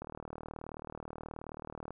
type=click train; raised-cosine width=1 ms; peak=-28 dBFS; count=74; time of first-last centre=0.02-1.906 s; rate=38.7 Hz; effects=none